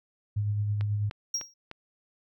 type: tone with tremolo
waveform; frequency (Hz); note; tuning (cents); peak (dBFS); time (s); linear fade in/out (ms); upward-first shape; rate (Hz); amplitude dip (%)
sine; 103.83; G#2; 0; -24; 0.36-1.1; 10; sine; 9.2; 30
type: click train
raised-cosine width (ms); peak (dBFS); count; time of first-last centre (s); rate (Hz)
0.3; -24; 4; 0.81-1.714; 3.32
type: tone with exponential decay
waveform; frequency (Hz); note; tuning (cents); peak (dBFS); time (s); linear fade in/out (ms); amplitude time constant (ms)
triangle; 5620; F8; +10; -23; 1.34-1.54; 5; 43
effects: none